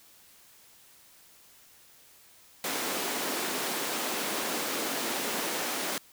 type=high-pass noise; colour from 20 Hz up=pink; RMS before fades=-32 dBFS; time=2.64-5.98 s; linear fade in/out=2 ms; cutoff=240 Hz; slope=24 dB/octave; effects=white hiss -57 dBFS RMS until 6.12 s